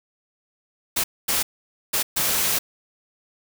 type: noise bursts at uneven times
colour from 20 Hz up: white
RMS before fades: -22 dBFS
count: 4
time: 0.96-1.04 / 1.28-1.43 / 1.93-2.03 / 2.16-2.59 s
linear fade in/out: 10 ms
effects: none